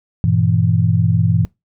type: chord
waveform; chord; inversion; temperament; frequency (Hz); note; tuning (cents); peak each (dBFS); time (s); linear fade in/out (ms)
sine; E diminished; first; just; 98.89 / 118.67 / 164.81; G2 / Bb2 / E3; +16 / +31 / 0; -16; 0.24-1.45; 0
effects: noise-tail reverb RT60 0.2 s tail -23 dB re dry